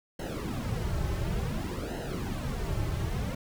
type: noise with flanger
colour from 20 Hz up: brown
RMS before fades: -32 dBFS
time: 0.19-3.35 s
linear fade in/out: 5 ms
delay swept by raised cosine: 0.85 to 4.25 ms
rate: 0.56 Hz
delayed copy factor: -0.8
effects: none